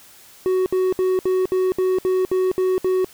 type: tone bursts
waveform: triangle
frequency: 372.1 Hz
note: F#4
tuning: 10 cents sharp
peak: -14 dBFS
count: 10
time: 0.46-3.045 s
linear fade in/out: 0 ms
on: 200 ms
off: 65 ms
effects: white hiss -47 dBFS RMS until 3.13 s